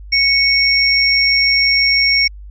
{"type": "tone pair together", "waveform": "sine", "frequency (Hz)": [2217, 5526], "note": ["C#7", "F8"], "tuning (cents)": [0, -19], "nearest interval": "octave + major third", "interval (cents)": 1581, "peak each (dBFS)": -13, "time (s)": [0.12, 2.28], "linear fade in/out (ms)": 10, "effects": ["added 50 Hz sine -31 dBFS peak until 2.5 s"]}